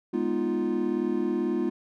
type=chord; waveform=triangle; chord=F half-diminished seventh; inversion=first; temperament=equal; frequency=207.7 / 246.9 / 311.1 / 349.2 Hz; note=Ab3 / Cb4 / Eb4 / F4; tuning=0 / 0 / 0 / 0 cents; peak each=-30 / -28 / -29 / -26 dBFS; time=0.13-1.7 s; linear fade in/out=10 ms; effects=none

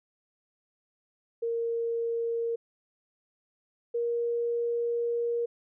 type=tone pair in turn; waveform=sine; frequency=463.7 / 471.3 Hz; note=A#4 / A#4; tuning=-9 / +19 cents; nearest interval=unison; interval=28 cents; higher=second; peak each=-27 / -26 dBFS; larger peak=second; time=1.42-2.56 / 3.94-5.46 s; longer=second; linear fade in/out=10 ms; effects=none

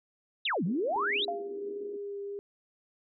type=exponential two-way sweep; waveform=sine; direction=down then up; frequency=4040 to 156.8 to 4040 Hz; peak=-27 dBFS; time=0.45-1.25 s; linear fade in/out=5 ms; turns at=0.64 s
type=band-pass noise; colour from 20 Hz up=white; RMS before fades=-47 dBFS; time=0.65-1.97 s; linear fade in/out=10 ms; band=260 to 410 Hz; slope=48 dB/octave
type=tone with vibrato; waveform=sine; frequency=404.9 Hz; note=G#4; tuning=44 cents flat; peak=-35 dBFS; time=0.96-2.39 s; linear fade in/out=0 ms; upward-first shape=triangle; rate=1.4 Hz; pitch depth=18 cents each way
type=tone with exponential decay; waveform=sine; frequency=691 Hz; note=F5; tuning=19 cents flat; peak=-27 dBFS; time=1.28-1.58 s; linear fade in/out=2 ms; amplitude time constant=64 ms
effects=none

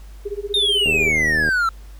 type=tone with tremolo; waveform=sine; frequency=407.3 Hz; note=G#4; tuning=34 cents flat; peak=-21 dBFS; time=0.25-1.1 s; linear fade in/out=10 ms; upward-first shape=sine; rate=16 Hz; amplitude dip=100%
type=exponential sweep; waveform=triangle; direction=down; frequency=3729 to 1318.5 Hz; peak=-14 dBFS; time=0.54-1.69 s; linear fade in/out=2 ms
type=click train; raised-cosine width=2 ms; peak=-14 dBFS; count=50; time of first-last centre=0.86-1.489 s; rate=77.9 Hz
effects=added 50 Hz sine -36 dBFS peak until 1.99 s + pink hiss -52 dBFS RMS until 1.99 s

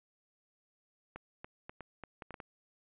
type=clicks; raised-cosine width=0.5 ms; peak=-29 dBFS; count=9; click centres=1.16 / 1.445 / 1.695 / 1.807 / 2.037 / 2.222 / 2.307 / 2.342 / 2.402 s; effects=resampled to 8000 Hz

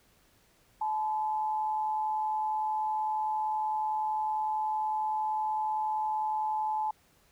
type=tone pair together; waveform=sine; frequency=862.2 / 1013 Hz; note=A5 / B5; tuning=-35 / +44 cents; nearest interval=minor third; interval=279 cents; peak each=-28 / -40 dBFS; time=0.81-6.91 s; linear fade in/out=5 ms; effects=pink hiss -65 dBFS RMS until 7.31 s

